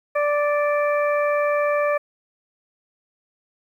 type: harmonic tone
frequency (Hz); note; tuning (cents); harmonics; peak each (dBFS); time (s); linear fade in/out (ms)
586; D5; -4; 1 / 2 / 3 / 4; -19 / -25 / -29 / -31; 0.15-1.98; 10
effects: 9-bit